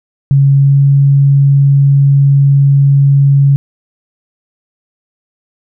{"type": "tone with pitch glide", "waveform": "sine", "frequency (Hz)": [138.59, 139.47], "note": ["C#3", "C#3"], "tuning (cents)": [0, 11], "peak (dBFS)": -4, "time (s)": [0.31, 3.56], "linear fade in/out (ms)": 0, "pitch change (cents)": 11, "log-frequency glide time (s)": [0.57, 0.79], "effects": []}